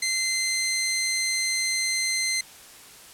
15% pulse tone, 2071 Hz, C7, 18 cents flat, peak -17 dBFS, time 0.02-2.41 s, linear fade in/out 5 ms, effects white hiss -47 dBFS RMS until 3.13 s + low-pass 12000 Hz 12 dB/octave

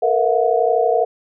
sine tone cluster, 450.1 / 482.1 / 660 / 723 Hz, A4 / B4 / E5 / F#5, +39 / -42 / +2 / -40 cents, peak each -19 dBFS, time 0.02-1.05 s, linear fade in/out 10 ms, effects none

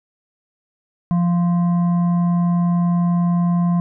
sine tone with frequency modulation, 173.8 Hz, F3, 8 cents flat, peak -14 dBFS, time 1.11-3.8 s, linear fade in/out 0 ms, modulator 869 Hz, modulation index 0.27, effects none

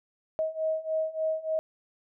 sine beating tone pair, 632 / 635.4 Hz, D#5 / D#5, +27 / +36 cents, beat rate 3.4 Hz, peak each -31 / -29 dBFS, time 0.39-1.59 s, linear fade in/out 0 ms, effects none

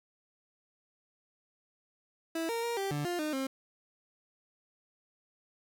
30% pulse tone with pitch steps, 327.6 / 462.7 / 470.1 / 391.7 / 146.4 / 351.6 / 305.5 / 266.9 Hz, E4 / A#4 / A#4 / G4 / D3 / F4 / D#4 / C4, -11 / -13 / +15 / -1 / -5 / +12 / -32 / +35 cents, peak -29 dBFS, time 2.35-3.47 s, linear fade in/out 5 ms, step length 140 ms, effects none

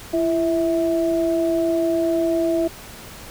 sine tone pair together, 336.1 / 653 Hz, E4 / E5, +34 / -17 cents, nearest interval major seventh, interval 1149 cents, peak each -19 / -21 dBFS, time 0.13-2.68 s, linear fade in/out 10 ms, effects pink hiss -39 dBFS RMS until 3.3 s

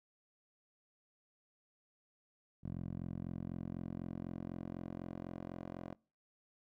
10% pulse tone with band-pass filter sweep, 44 Hz, F1, 14 cents sharp, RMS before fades -44 dBFS, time 2.63-5.95 s, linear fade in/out 20 ms, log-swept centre 150 to 490 Hz, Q 0.94, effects noise-tail reverb RT60 0.4 s tail -26 dB re dry

